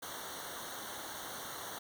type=noise with comb filter; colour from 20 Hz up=pink; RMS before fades=-44 dBFS; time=0.02-1.79 s; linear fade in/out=10 ms; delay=0.4 ms; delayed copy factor=-1; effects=none